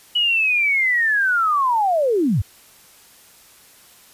sine linear sweep, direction down, 2950 to 73.9 Hz, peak -15 dBFS, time 0.15-2.42 s, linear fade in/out 10 ms, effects white hiss -49 dBFS RMS until 4.13 s + resampled to 32000 Hz

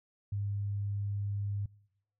sine tone, 101.2 Hz, G#2, 44 cents flat, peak -31 dBFS, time 0.32-1.66 s, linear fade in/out 5 ms, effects noise-tail reverb RT60 0.8 s tail -25 dB re dry

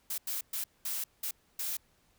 blue noise bursts at uneven times, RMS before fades -35 dBFS, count 6, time 0.1-0.18 / 0.27-0.41 / 0.53-0.64 / 0.85-1.04 / 1.23-1.31 / 1.59-1.77 s, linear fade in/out 5 ms, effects pink hiss -69 dBFS RMS until 2.18 s

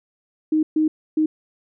sine tone bursts at uneven times, 311.1 Hz, D#4, in tune, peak -15 dBFS, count 3, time 0.52-0.63 / 0.76-0.88 / 1.17-1.26 s, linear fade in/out 5 ms, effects none

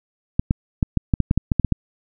clicks, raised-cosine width 5 ms, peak -4 dBFS, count 12, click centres 0.395 / 0.509 / 0.828 / 0.973 / 1.138 / 1.203 / 1.311 / 1.376 / 1.518 / 1.597 / 1.647 / 1.723 s, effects none

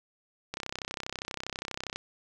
click train, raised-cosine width 0.2 ms, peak -17 dBFS, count 47, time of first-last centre 0.54-1.96 s, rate 32.4 Hz, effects none

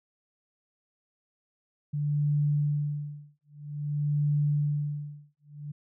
sine tone with tremolo, 146.83 Hz, D3, in tune, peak -22 dBFS, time 1.93-5.72 s, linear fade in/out 10 ms, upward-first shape sine, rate 0.51 Hz, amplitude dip 100%, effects none

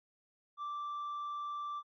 sine tone with tanh clipping, 1172 Hz, D6, 4 cents flat, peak -38 dBFS, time 0.57-1.83 s, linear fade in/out 50 ms, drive 2 dB, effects AAC 64 kbps

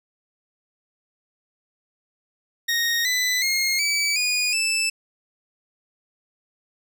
20% pulse tone with pitch steps, 1864.7 / 1998.5 / 2142 / 2296 / 2460 / 2637 Hz, A#6 / B6 / C7 / D7 / D#7 / E7, 0 / +20 / +40 / -40 / -20 / 0 cents, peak -15 dBFS, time 2.68-4.9 s, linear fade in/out 10 ms, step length 370 ms, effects none

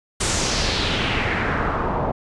pink noise with low-pass filter sweep, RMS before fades -22 dBFS, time 0.2-2.12 s, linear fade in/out 10 ms, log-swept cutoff 8600 to 780 Hz, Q 2.3, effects resampled to 24000 Hz

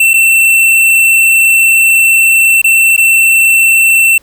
square tone with dropouts, 2689 Hz, E7, 34 cents sharp, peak -5 dBFS, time 0-4.18 s, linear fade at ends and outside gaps 5 ms, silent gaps 0.134-0.139 / 2.617-2.642 / 2.965-2.977 s, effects pink hiss -48 dBFS RMS until 4.22 s

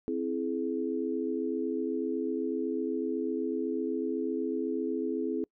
sine chord, C augmented, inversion none, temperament equal with one note detuned, 261.6 / 329.6 / 423.5 Hz, C4 / E4 / G#4, 0 / 0 / +34 cents, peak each -33 dBFS, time 0.08-5.44 s, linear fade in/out 0 ms, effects noise-tail reverb RT60 0.1 s tail -26 dB re dry

